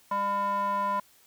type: tone with band-pass filter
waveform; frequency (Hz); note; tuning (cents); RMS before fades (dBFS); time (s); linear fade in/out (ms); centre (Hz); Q
square; 200.7; G3; +41; -28; 0.11-1; 5; 980; 5.1
effects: white hiss -60 dBFS RMS until 1.26 s